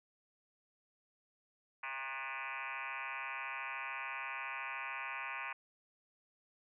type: tone with frequency modulation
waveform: sine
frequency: 1742 Hz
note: A6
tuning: 18 cents flat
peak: -39 dBFS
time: 1.83-5.53 s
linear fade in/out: 5 ms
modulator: 133 Hz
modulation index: 6.5
effects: none